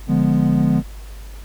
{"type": "chord", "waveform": "triangle", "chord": "D diminished seventh", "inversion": "none", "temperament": "equal", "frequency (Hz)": [146.83, 174.61, 207.7, 246.9], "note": ["D3", "F3", "Ab3", "Cb4"], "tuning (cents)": [0, 0, 0, 0], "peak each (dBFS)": -17, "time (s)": [0.07, 0.83], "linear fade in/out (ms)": 50, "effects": ["added 50 Hz sine -32 dBFS peak until 1.44 s", "pink hiss -45 dBFS RMS until 1.44 s"]}